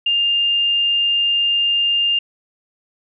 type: tone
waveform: sine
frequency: 2806 Hz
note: F7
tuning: 8 cents sharp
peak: -14 dBFS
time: 0.06-2.19 s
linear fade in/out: 5 ms
effects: none